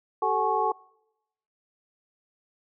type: tone cluster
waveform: sine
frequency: 388 / 440.1 / 753 / 847 / 1100 Hz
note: G4 / A4 / F#5 / G#5 / C#6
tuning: -18 / 0 / +30 / +34 / -14 cents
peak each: -32 / -29 / -30 / -26 / -28 dBFS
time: 0.22-0.72 s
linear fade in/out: 5 ms
effects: noise-tail reverb RT60 0.9 s tail -26 dB re dry